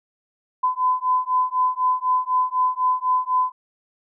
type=beating tone pair; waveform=sine; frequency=1011 / 1015 Hz; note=B5 / B5; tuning=+40 / +47 cents; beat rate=4 Hz; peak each=-21 dBFS; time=0.63-3.52 s; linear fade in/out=10 ms; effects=none